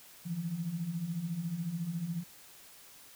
sine beating tone pair, 157.8 / 171.8 Hz, D#3 / F3, +25 / -28 cents, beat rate 14 Hz, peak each -40 / -34 dBFS, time 0.25-2.24 s, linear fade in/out 20 ms, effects white hiss -55 dBFS RMS until 3.15 s

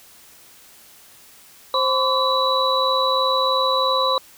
sine tone cluster, 527 / 1018 / 1141 / 3933 Hz, C5 / C6 / C#6 / B7, +12 / -48 / +50 / -8 cents, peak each -22 dBFS, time 1.74-4.18 s, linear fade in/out 2 ms, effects white hiss -48 dBFS RMS until 4.37 s

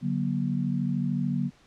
sine tone cluster, 144.9 / 185.5 / 238.8 Hz, D3 / F#3 / A#3, -23 / +5 / +42 cents, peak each -29 dBFS, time 0.01-1.51 s, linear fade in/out 50 ms, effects pink hiss -59 dBFS RMS until 1.66 s + low-pass 6000 Hz 12 dB/octave

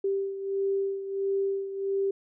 sine beating tone pair, 392 / 393.5 Hz, G4 / G4, 0 / +7 cents, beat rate 1.5 Hz, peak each -27 / -33 dBFS, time 0.04-2.11 s, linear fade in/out 5 ms, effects none

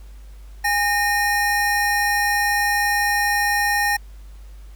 square tone pair together, 820.4 / 1838 Hz, G#5 / A#6, -21 / -25 cents, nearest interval octave + major second, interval 1396 cents, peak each -22 / -20 dBFS, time 0.64-3.97 s, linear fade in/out 10 ms, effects added 50 Hz sine -37 dBFS peak until 4.75 s + pink hiss -55 dBFS RMS until 4.75 s

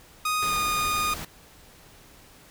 sawtooth tone with pitch glide, 1244.5 to 1228.8 Hz, D#6 to D#6, 0 to -22 cents, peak -20 dBFS, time 0.25-1.14 s, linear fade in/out 5 ms, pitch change -22 cents, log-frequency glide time 0.41-0.54 s
pink noise, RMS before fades -36 dBFS, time 0.42-1.25 s, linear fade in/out 5 ms
effects pink hiss -52 dBFS RMS until 2.5 s

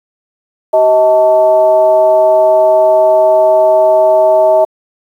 sine tone with frequency modulation, 634 Hz, D#5, 32 cents sharp, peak -4 dBFS, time 0.73-4.65 s, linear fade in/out 10 ms, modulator 252 Hz, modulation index 0.65, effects high-pass 400 Hz 12 dB/octave + 7-bit

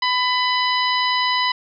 harmonic tone, 999 Hz, B5, 20 cents sharp, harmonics 1 / 2 / 3 / 4 / 5, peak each -20 / -23 / -25 / -26 / -27 dBFS, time 0.02-1.52 s, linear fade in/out 5 ms, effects none

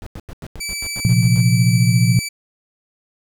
brown noise bursts, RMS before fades -31 dBFS, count 11, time 0.02-1.404 s, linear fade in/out 0 ms, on 44 ms, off 90 ms
15% pulse tone, 2310 Hz, D7, 29 cents flat, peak -17 dBFS, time 0.6-2.29 s, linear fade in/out 10 ms
sine chord, Bb suspended second, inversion none, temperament equal, 116.54 / 130.81 / 174.61 Hz, Bb2 / C3 / F3, 0 / 0 / 0 cents, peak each -14 / -17 / -17 dBFS, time 1.05-2.19 s, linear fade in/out 0 ms
effects none

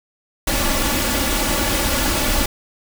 pink noise with comb filter, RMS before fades -19 dBFS, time 0.47-2.46 s, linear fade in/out 5 ms, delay 3.5 ms, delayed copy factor +0.7, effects none

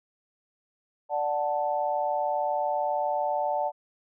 sine chord, D major, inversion none, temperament equal, 587.3 / 740 / 880 Hz, D5 / F#5 / A5, 0 / 0 / 0 cents, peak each -29 dBFS, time 1.09-3.72 s, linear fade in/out 50 ms, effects none

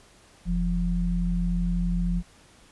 sine tone pair together, 43.65 / 174.61 Hz, F1 / F3, 0 / 0 cents, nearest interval 2 octaves, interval 2400 cents, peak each -25 dBFS, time 0.45-2.23 s, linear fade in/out 50 ms, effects pink hiss -55 dBFS RMS until 2.71 s + resampled to 24000 Hz

